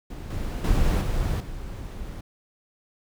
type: noise with level steps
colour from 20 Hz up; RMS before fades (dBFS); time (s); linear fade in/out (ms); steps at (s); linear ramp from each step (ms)
brown; -35 / -29 / -21 / -25 / -35; 0.1-2.21; 5; 0.3 / 0.64 / 1.01 / 1.4; 5
effects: none